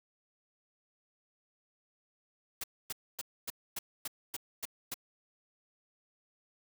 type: noise bursts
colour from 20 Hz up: white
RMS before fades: -38 dBFS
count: 9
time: 2.61-4.942 s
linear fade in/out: 5 ms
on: 28 ms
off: 260 ms
effects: none